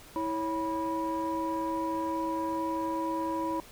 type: tone cluster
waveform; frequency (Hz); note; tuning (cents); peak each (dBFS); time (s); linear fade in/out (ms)
sine; 325.2 / 554 / 978; E4 / C#5 / B5; -23 / -1 / -17; -31 / -36 / -31; 0.16-3.6; 0
effects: tanh soft clip ceiling -23 dBFS + pink hiss -51 dBFS RMS until 3.71 s